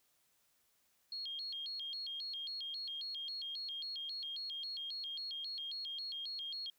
sine tone with vibrato, 3729 Hz, A#7, in tune, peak -40 dBFS, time 1.12-6.7 s, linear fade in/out 2 ms, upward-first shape square, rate 3.7 Hz, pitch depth 250 cents each way, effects white hiss -75 dBFS RMS until 6.78 s

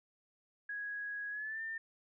sine tone with pitch glide, 1661.2 to 1801.1 Hz, G#6 to A6, 0 to +40 cents, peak -38 dBFS, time 0.69-1.78 s, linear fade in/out 5 ms, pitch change +140 cents, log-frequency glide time 1.3-1.62 s, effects none

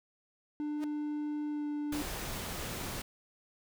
triangle tone with pitch glide, 297.9 to 295.2 Hz, D4 to D4, +25 to +9 cents, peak -31 dBFS, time 0.6-2.02 s, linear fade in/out 0 ms, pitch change -16 cents, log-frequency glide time 1.49-1.66 s
sawtooth tone with exponential growth, 310 Hz, D#4, 6 cents flat, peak -34 dBFS, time 0.76-0.84 s, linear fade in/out 0 ms, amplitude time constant 17 ms
pink noise, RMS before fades -39 dBFS, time 1.92-3.02 s, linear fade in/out 5 ms
effects none

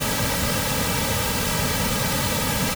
pink noise with comb filter, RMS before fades -23 dBFS, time 0-2.75 s, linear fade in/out 20 ms, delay 2.8 ms, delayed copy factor -0.85, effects none

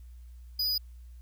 square tone, 4945 Hz, D#8, 12 cents flat, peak -27 dBFS, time 0.59-0.78 s, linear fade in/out 5 ms, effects added 60 Hz sine -45 dBFS peak until 1.21 s + white hiss -70 dBFS RMS until 1.21 s

